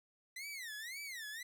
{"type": "tone with vibrato", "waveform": "sawtooth", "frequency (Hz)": 1975.5, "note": "B6", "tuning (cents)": 0, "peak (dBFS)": -40, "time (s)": [0.36, 1.43], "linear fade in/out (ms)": 5, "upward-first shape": "sine", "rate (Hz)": 1.9, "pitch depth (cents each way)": 270, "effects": []}